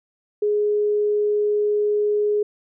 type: tone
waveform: sine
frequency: 417.2 Hz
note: G#4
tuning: 8 cents sharp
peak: -17 dBFS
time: 0.42-2.43 s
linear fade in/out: 5 ms
effects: none